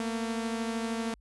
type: beating tone pair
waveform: sawtooth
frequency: 226.3 / 239.3 Hz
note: A3 / A#3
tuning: +49 / +46 cents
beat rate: 13 Hz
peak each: -27 / -35 dBFS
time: 0-1.14 s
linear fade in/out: 2 ms
effects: added 50 Hz sine -57 dBFS peak until 1.2 s + resampled to 24000 Hz